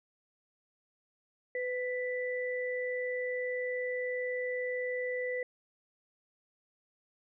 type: tone pair together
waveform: sine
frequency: 501 / 1978.7 Hz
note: B4 / B6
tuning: +25 / +3 cents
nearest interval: 2 octaves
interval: 2378 cents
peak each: -33 / -37 dBFS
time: 1.55-5.43 s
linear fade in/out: 2 ms
effects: none